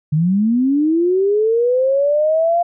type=linear sweep; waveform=sine; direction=up; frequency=145.6 to 698.5 Hz; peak=-12 dBFS; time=0.12-2.63 s; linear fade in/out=10 ms; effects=none